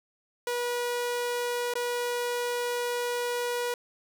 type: tone with dropouts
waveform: sawtooth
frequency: 484.5 Hz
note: B4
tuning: 33 cents flat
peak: -24 dBFS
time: 0.47-3.74 s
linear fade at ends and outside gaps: 2 ms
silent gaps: 1.738-1.754 s
effects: none